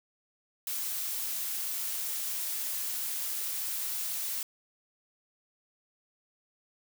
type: noise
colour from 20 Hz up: blue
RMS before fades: -34 dBFS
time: 0.67-4.43 s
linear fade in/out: 2 ms
effects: none